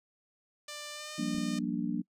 5% pulse tone with pitch glide, 593 to 607.6 Hz, D5 to D#5, +17 to -41 cents, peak -29 dBFS, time 0.68-1.59 s, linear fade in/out 5 ms, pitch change +42 cents, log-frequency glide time 0.92-1.12 s
sine chord, G minor seventh, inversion third, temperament just, 176.4 / 196 / 235.2 / 294 Hz, F3 / G3 / Bb3 / D4, +18 / 0 / +16 / +2 cents, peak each -37 / -37 / -34 / -35 dBFS, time 1.18-2.02 s, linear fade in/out 10 ms
clicks, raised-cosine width 3 ms, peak -35 dBFS, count 2, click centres 1.348 / 1.382 s
effects noise-tail reverb RT60 0.1 s tail -26 dB re dry + resampled to 32000 Hz

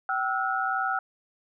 sine tone cluster, 770 / 1316 / 1438 Hz, G5 / E6 / F#6, -31 / -3 / -50 cents, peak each -29 dBFS, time 0.09-0.99 s, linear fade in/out 2 ms, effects none

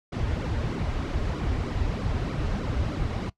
brown noise with flanger, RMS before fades -28 dBFS, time 0.12-3.3 s, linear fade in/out 10 ms, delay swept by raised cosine 1.1 to 6.1 ms, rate 3.2 Hz, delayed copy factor -0.85, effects noise-tail reverb RT60 0.1 s tail -19 dB re dry + low-pass 5000 Hz 12 dB/octave

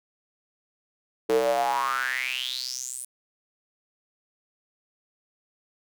square tone with high-pass filter sweep, 63.8 Hz, C2, 43 cents flat, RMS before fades -27 dBFS, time 1.29-3.05 s, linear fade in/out 5 ms, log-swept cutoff 400 to 9700 Hz, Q 8.2, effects none

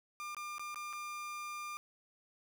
30% pulse tone with dropouts, 1200 Hz, D6, 37 cents sharp, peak -38 dBFS, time 0.2-1.77 s, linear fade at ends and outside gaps 0 ms, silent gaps 0.347-0.367 / 0.582-0.595 / 0.745-0.758 / 0.929-0.933 s, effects none

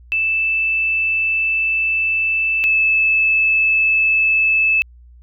sine tone pair in turn, 2639 / 2616 Hz, E7 / E7, +1 / -14 cents, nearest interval unison, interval 15 cents, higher first, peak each -15 / -12 dBFS, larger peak second, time 0.12-2.64 / 2.64-4.82 s, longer first, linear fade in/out 0 ms, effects added 60 Hz sine -41 dBFS peak until 5.22 s

